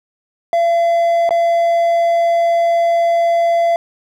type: tone with dropouts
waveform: triangle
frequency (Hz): 679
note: F5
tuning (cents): -49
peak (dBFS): -9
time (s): 0.53-3.76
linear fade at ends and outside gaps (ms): 1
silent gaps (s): 1.292-1.307
effects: none